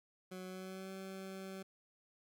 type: tone with pitch glide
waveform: 20% pulse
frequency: 185 to 191.19 Hz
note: F#3 to G3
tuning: 0 to -43 cents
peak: -40 dBFS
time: 0.31-1.63 s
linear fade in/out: 10 ms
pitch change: +57 cents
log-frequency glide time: 0.46-0.91 s
effects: none